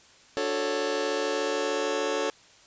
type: chord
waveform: sawtooth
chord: D major seventh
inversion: none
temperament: just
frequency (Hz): 293.7 / 367.1 / 440.5 / 550.6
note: D4 / F#4 / A4 / C#5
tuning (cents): 0 / -14 / +2 / -12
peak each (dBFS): -31 / -30 / -25 / -26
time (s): 0.37-2.3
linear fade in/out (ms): 0
effects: white hiss -55 dBFS RMS until 2.66 s + resampled to 16000 Hz